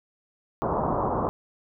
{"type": "low-pass noise", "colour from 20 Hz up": "white", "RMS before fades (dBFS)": -26, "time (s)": [0.62, 1.29], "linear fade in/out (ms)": 0, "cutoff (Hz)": 1100, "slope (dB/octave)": 48, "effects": []}